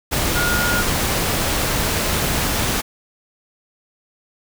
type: tone in noise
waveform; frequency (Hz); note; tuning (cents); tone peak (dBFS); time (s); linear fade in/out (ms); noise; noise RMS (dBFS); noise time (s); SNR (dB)
sine; 1428; F6; +38; -20; 0.35-0.83; 20; pink; -20; 0.11-2.82; -3
effects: none